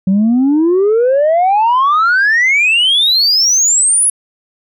sine exponential sweep, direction up, 185 to 10640 Hz, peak -6 dBFS, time 0.07-4.1 s, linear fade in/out 5 ms, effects tanh soft clip ceiling -6 dBFS

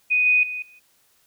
sine tone with level steps, 2489 Hz, D#7, in tune, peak -16 / -14 / -27 / -47 dBFS, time 0.1-0.8 s, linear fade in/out 20 ms, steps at 0.26 / 0.43 / 0.62 s, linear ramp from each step 2 ms, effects white hiss -62 dBFS RMS until 1.26 s

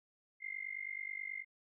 sine tone with amplitude modulation, 2100 Hz, C7, 6 cents sharp, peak -36 dBFS, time 0.4-1.45 s, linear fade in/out 50 ms, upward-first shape sine, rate 49.3 Hz, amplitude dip 95%, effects none

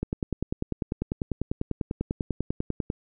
click train, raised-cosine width 3 ms, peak -14 dBFS, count 30, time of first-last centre 0.03-2.901 s, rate 10.1 Hz, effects none

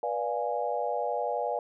sine chord, B diminished seventh, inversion none, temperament equal with one note detuned, 487.9 / 587.3 / 698.5 / 830.6 Hz, B4 / D5 / F5 / Ab5, -21 / 0 / 0 / 0 cents, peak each -33 dBFS, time 0.03-1.59 s, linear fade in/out 2 ms, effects none

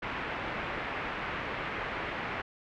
white low-pass noise, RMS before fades -36 dBFS, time 0.02-2.42 s, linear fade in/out 10 ms, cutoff 2300 Hz, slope 24 dB/octave, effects none

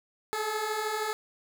15% pulse beating tone pair, 420 / 433 Hz, G#4 / A4, +19 / -28 cents, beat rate 13 Hz, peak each -29 / -24 dBFS, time 0.33-1.13 s, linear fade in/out 0 ms, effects none

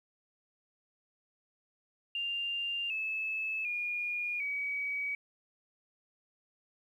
sine tone with pitch steps, 2794 / 2607 / 2432 / 2269 Hz, F7 / E7 / D#7 / C#7, 0 / -20 / -40 / +40 cents, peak -32 dBFS, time 2.15-5.15 s, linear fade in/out 2 ms, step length 750 ms, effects 11-bit

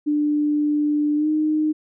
sine tone with pitch glide, 296.8 to 307.6 Hz, D4 to D#4, +18 to -20 cents, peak -17 dBFS, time 0.06-1.73 s, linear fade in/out 20 ms, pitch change +62 cents, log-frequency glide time 1.16-1.28 s, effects none

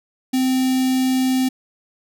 square tone with notch filter, 259 Hz, C4, 17 cents flat, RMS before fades -18 dBFS, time 0.33-1.49 s, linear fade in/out 10 ms, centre 1200 Hz, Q 0.63, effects none

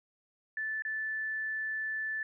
sine tone with dropouts, 1752 Hz, A6, 8 cents flat, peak -32 dBFS, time 0.57-2.23 s, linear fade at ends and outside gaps 2 ms, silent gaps 0.822-0.85 s, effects none

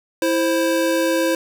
square tone pair together, 329.7 / 526.8 Hz, E4 / C5, 0 / +12 cents, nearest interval minor sixth, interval 812 cents, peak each -20 dBFS, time 0.22-1.35 s, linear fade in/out 2 ms, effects none

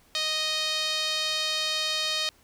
sawtooth tone with band-pass filter, 622 Hz, D#5, 1 cent flat, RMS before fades -28 dBFS, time 0.15-2.29 s, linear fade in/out 0 ms, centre 4000 Hz, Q 2.6, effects pink hiss -60 dBFS RMS until 2.43 s

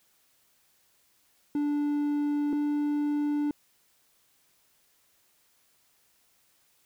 triangle tone pair in turn, 292.2 / 293.6 Hz, D4 / D4, -9 / 0 cents, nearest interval unison, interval 9 cents, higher second, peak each -23 dBFS, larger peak neither, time 1.55-2.53 / 2.53-3.51 s, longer neither, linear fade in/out 2 ms, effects white hiss -67 dBFS RMS until 6.85 s

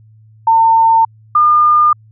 sine tone pair in turn, 904 / 1209.6 Hz, A5 / D#6, +47 / -49 cents, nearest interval perfect fourth, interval 504 cents, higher second, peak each -6 dBFS, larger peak neither, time 0.47-1.05 / 1.35-1.93 s, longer neither, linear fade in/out 5 ms, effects added 109 Hz sine -41 dBFS peak until 2.11 s

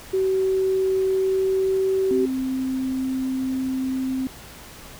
sine tone with pitch glide, 380 to 382.4 Hz, F#4 to G4, +46 to -43 cents, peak -18 dBFS, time 0.13-2.26 s, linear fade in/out 10 ms, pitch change +11 cents, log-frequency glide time 0.96-1.92 s
sine tone, 261.6 Hz, C4, in tune, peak -22 dBFS, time 2.11-4.27 s, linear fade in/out 0 ms
effects pink hiss -42 dBFS RMS until 4.99 s

